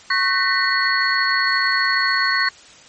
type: tone cluster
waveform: sine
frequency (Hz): 1100 / 1515 / 1836 / 1976 / 4360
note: C#6 / F#6 / A#6 / B6 / C#8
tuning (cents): -14 / +40 / -27 / 0 / -29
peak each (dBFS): -22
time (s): 0.1-2.49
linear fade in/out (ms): 5
effects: white hiss -45 dBFS RMS until 2.88 s + MP3 32 kbps